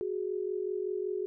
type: tone pair together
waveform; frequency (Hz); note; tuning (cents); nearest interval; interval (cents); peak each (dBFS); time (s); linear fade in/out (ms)
sine; 370 / 415.3; F#4 / G#4; 0 / 0; major second; 200; -33 / -34; 0.01-1.26; 0
effects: none